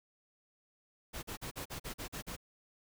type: noise bursts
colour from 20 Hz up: pink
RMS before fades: -42 dBFS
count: 9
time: 1.13-2.366 s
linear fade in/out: 20 ms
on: 100 ms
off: 42 ms
effects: none